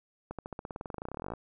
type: accelerating click train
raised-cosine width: 1 ms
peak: -24 dBFS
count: 27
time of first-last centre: 0.31-1.336 s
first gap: 77 ms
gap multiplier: 0.94
effects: none